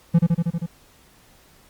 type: tone with echo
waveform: triangle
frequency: 168.7 Hz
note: E3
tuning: 40 cents sharp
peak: -9 dBFS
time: 0.14-0.19 s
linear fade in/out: 10 ms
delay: 79 ms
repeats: 6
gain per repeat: -2 dB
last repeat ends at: 0.664 s
effects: pink hiss -54 dBFS RMS until 1.69 s + Opus 48 kbps